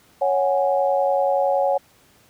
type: chord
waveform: sine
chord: C# suspended fourth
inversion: none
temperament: equal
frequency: 554.4 / 740 / 830.6 Hz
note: C#5 / F#5 / G#5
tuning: 0 / 0 / 0 cents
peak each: -19 / -22 / -24 dBFS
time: 0.21-1.78 s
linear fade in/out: 10 ms
effects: pink hiss -55 dBFS RMS until 2.29 s + high-pass 80 Hz 12 dB/octave